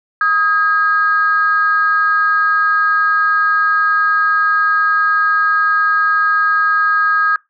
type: tone pair together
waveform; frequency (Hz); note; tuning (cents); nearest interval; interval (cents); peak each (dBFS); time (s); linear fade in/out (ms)
sine; 1257.1 / 1627; D#6 / G#6; +17 / -36; major third; 447; -13; 0.21-7.36; 2
effects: noise-tail reverb RT60 0.2 s tail -23 dB re dry + tanh soft clip ceiling -3 dBFS